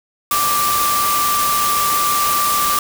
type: tone in noise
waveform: sine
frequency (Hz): 1174.7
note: D6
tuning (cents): 0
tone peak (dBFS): -16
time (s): 0.31-2.79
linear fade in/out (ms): 2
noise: white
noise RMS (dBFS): -20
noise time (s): 0.31-2.79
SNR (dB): +1
effects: none